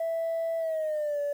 sine tone with pitch glide, 659.3 to 577.3 Hz, E5 to D5, 0 to -30 cents, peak -25 dBFS, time 0-1.33 s, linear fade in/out 5 ms, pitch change -230 cents, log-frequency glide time 0.58-1.2 s, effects tanh soft clip ceiling -25 dBFS + 9-bit

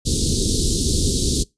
pink band-stop noise, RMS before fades -19 dBFS, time 0.05-1.44 s, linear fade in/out 20 ms, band 430 to 3700 Hz, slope 48 dB/octave, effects noise-tail reverb RT60 0.2 s tail -23 dB re dry + resampled to 22050 Hz

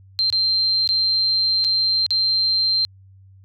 sine tone with dropouts, 4147 Hz, C8, 16 cents flat, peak -16 dBFS, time 0.19-2.85 s, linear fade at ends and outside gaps 0 ms, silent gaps 0.301-0.326 / 0.875-0.89 / 1.642-1.647 / 2.064-2.106 s, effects added 96 Hz sine -45 dBFS peak until 3.44 s

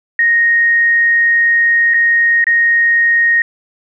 sine tone with dropouts, 1864.7 Hz, A#6, in tune, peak -8 dBFS, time 0.19-3.42 s, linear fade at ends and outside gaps 2 ms, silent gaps 1.938-1.942 / 2.442-2.468 s, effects none

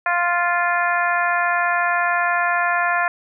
harmonic tone, 349.2 Hz, F4, in tune, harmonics 2 / 3 / 4 / 5 / 6 / 7, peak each -22 / -23 / -23 / -22 / -31 / -30 dBFS, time 0.06-3.08 s, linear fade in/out 2 ms, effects none

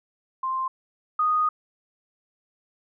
sine tone pair in turn, 1048 / 1239.8 Hz, C6 / D#6, +2 / -7 cents, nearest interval minor third, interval 291 cents, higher second, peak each -24 / -19 dBFS, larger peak second, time 0.43-0.68 / 1.19-1.49 s, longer second, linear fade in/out 5 ms, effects none

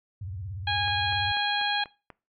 sine tone with vibrato, 94.4 Hz, F#2, 35 cents sharp, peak -33 dBFS, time 0.21-1.32 s, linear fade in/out 5 ms, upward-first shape sine, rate 17 Hz, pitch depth 220 cents each way
harmonic tone, 822 Hz, G#5, 18 cents flat, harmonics 1 / 2 / 3 / 4 / 5, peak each -29 / -30 / -33 / -30 / -34 dBFS, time 0.67-1.84 s, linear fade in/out 5 ms
click train, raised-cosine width 0.5 ms, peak -28 dBFS, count 6, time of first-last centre 0.88-2.102 s, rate 4.09 Hz
effects noise-tail reverb RT60 0.3 s tail -21 dB re dry

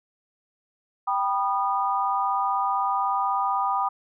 sine chord, G augmented, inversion none, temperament just, 784 / 980 / 1225 Hz, G5 / B5 / D#6, 0 / -14 / -27 cents, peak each -26 dBFS, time 1.07-3.89 s, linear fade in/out 10 ms, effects none

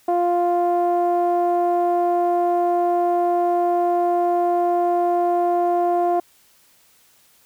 sawtooth tone with low-pass filter, 350 Hz, F4, 4 cents sharp, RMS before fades -19 dBFS, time 0.08-6.2 s, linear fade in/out 5 ms, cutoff 750 Hz, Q 3.5, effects white hiss -56 dBFS RMS until 7.45 s

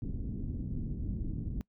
pink low-pass noise, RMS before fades -36 dBFS, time 0.02-1.61 s, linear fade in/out 0 ms, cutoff 270 Hz, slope 24 dB/octave, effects noise-tail reverb RT60 0.1 s tail -24 dB re dry

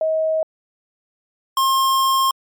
sine / square tone pair in turn, 635 / 1067.9 Hz, D#5 / C6, +35 / +35 cents, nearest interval major sixth, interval 900 cents, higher second, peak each -16 / -15 dBFS, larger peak second, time 0.01-0.43 / 1.57-2.31 s, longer second, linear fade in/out 2 ms, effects MP3 96 kbps

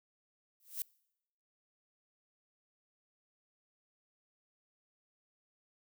violet noise with exponential growth, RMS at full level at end -34 dBFS, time 0.6-0.82 s, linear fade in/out 1 ms, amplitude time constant 47 ms, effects noise-tail reverb RT60 0.8 s tail -25 dB re dry

